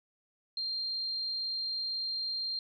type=tone; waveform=sine; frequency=4186 Hz; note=C8; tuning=in tune; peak=-32 dBFS; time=0.57-2.59 s; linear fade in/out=2 ms; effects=none